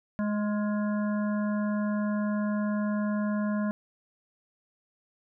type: harmonic tone with a mistuned harmonic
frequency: 209 Hz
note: G#3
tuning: 11 cents sharp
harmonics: 1 / 3 / 5 / 7 / 8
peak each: -26 / -36 / -40 / -43 / -44 dBFS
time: 0.19-3.71 s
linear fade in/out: 0 ms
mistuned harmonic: 7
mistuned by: -52 cents
effects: none